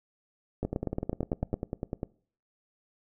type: two click trains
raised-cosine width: 2 ms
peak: -16 / -18 dBFS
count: 9 / 15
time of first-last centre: 0.65-1.541 / 0.63-2.031 s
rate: 8.98 / 9.99 Hz
effects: noise-tail reverb RT60 0.5 s tail -23 dB re dry